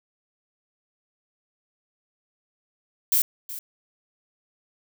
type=noise with echo; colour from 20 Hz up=violet; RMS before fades=-20 dBFS; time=3.12-3.22 s; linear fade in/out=2 ms; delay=370 ms; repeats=1; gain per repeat=-15 dB; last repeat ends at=3.59 s; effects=none